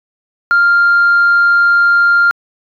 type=tone; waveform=sine; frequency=1396.9 Hz; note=F6; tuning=in tune; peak=-5 dBFS; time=0.51-2.31 s; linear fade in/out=0 ms; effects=tanh soft clip ceiling -4 dBFS